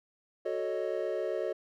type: chord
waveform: triangle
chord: D# half-diminished seventh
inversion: first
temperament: equal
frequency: 370 / 440 / 554.4 / 622.3 Hz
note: F#4 / A4 / C#5 / D#5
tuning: 0 / 0 / 0 / 0 cents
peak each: -34 dBFS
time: 0.45-1.53 s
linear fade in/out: 10 ms
effects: none